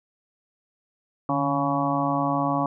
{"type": "harmonic tone with a mistuned harmonic", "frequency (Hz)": 140.4, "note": "C#3", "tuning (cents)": 22, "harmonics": [1, 2, 4, 5, 6, 7, 8], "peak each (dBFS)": [-30, -26, -31, -29, -30, -31, -28], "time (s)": [1.29, 2.66], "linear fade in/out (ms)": 2, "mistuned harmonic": 1, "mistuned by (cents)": 93, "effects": []}